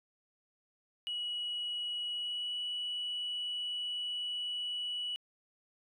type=tone with pitch glide; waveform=sine; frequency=2920 to 2944 Hz; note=F#7 to F#7; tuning=-24 to -9 cents; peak=-33 dBFS; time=1.07-5.16 s; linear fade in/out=0 ms; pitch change=+15 cents; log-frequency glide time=2.08-2.56 s; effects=tanh soft clip ceiling -31 dBFS